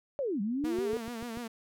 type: linear two-way sweep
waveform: sine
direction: down then up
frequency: 588 to 191.1 to 456.7 Hz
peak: -29 dBFS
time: 0.19-0.97 s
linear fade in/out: 0 ms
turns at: 0.41 s
type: click train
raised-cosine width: 3 ms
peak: -30 dBFS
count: 6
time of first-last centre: 0.64-1.373 s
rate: 6.82 Hz
type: tone with vibrato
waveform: sawtooth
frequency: 233.1 Hz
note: A#3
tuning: in tune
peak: -33 dBFS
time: 0.64-1.48 s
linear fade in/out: 10 ms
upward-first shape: sine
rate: 6.9 Hz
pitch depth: 78 cents each way
effects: none